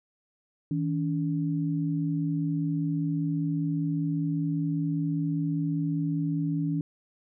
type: tone pair together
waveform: sine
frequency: 160 / 285.1 Hz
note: D#3 / C#4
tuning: +49 / +49 cents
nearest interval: minor seventh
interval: 1000 cents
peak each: -27 / -29 dBFS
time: 0.71-6.81 s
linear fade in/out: 2 ms
effects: none